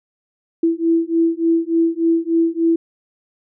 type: beating tone pair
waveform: sine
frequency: 329.6 / 333 Hz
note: E4 / E4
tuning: 0 / +18 cents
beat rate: 3.4 Hz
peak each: -17 dBFS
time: 0.63-2.76 s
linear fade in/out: 5 ms
effects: none